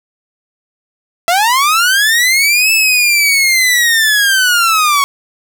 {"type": "linear two-way sweep", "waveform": "sawtooth", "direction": "up then down", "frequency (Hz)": [659.3, 2637, 1101], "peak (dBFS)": -5, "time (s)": [1.28, 5.04], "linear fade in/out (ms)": 0, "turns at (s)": 2.72, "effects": []}